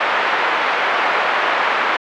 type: band-pass noise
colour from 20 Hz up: white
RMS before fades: -17 dBFS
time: 0-1.97 s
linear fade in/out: 10 ms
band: 610 to 1800 Hz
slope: 12 dB/octave
effects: low-pass 3000 Hz 12 dB/octave

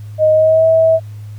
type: tone with pitch glide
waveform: sine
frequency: 622.3 to 647.6 Hz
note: D#5 to E5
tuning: 0 to -31 cents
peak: -7 dBFS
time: 0.18-1 s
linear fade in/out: 50 ms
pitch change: +69 cents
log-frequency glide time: 0.32-0.66 s
effects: added 105 Hz sine -27 dBFS peak until 1.38 s + pink hiss -50 dBFS RMS until 1.38 s

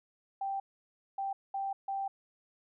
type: tone bursts at uneven times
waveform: sine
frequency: 784 Hz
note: G5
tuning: in tune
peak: -32 dBFS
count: 4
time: 0.41-0.6 / 1.18-1.33 / 1.54-1.73 / 1.88-2.08 s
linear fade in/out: 5 ms
effects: none

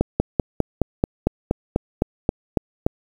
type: slowing click train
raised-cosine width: 2 ms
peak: -3 dBFS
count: 13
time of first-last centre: 0.01-2.865 s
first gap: 190 ms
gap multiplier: 1.04
effects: 7-bit

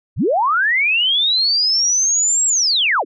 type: linear two-way sweep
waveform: sine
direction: up then down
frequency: 50.9 to 7700 to 220.2 Hz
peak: -13 dBFS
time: 0.16-3.05 s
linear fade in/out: 50 ms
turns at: 2.46 s
effects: none

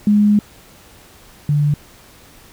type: tone pair in turn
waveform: sine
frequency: 207.7 / 146.87 Hz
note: G#3 / D3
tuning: 0 / 0 cents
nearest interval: tritone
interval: 600 cents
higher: first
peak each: -9 / -12 dBFS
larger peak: first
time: 0.07-0.39 / 1.49-1.74 s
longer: first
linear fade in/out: 2 ms
effects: pink hiss -45 dBFS RMS until 2.52 s

